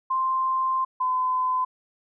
sine tone pair in turn, 1046.5 / 1019.1 Hz, C6 / C6, 0 / -46 cents, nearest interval unison, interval 46 cents, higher first, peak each -21 dBFS, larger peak neither, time 0.1-0.85 / 1-1.65 s, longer first, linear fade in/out 10 ms, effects none

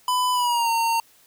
square tone with pitch glide, 1000 to 917 Hz, B5 to A#5, +21 to -29 cents, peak -20 dBFS, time 0.08-1 s, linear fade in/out 2 ms, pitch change -150 cents, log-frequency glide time 0.33-0.7 s, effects white hiss -56 dBFS RMS until 1.26 s

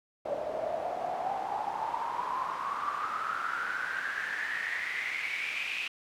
pink noise with band-pass filter sweep, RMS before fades -34 dBFS, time 0.25-5.88 s, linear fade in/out 5 ms, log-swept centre 580 to 2600 Hz, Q 9.8, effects none

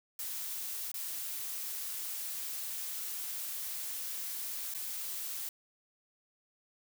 blue noise with dropouts, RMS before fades -39 dBFS, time 0.19-5.49 s, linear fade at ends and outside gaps 2 ms, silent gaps 0.917-0.941 / 4.74-4.747 s, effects none

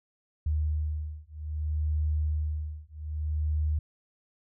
sine beating tone pair, 76.1 / 76.72 Hz, D#2 / D#2, -38 / -24 cents, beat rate 0.62 Hz, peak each -30 dBFS, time 0.46-3.79 s, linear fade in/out 5 ms, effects none

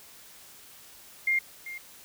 sine tone with echo, 2117 Hz, C7, 20 cents sharp, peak -22 dBFS, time 1.27-1.39 s, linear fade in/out 5 ms, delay 390 ms, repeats 1, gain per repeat -14 dB, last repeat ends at 1.78 s, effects white hiss -51 dBFS RMS until 2.04 s

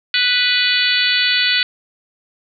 harmonic tone, 493.9 Hz, B4, in tune, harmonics 3 / 4 / 5 / 6 / 7 / 8 / 9, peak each -21 / -21 / -21 / -21 / -21 / -21 / -21 dBFS, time 0.14-1.63 s, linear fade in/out 2 ms, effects none

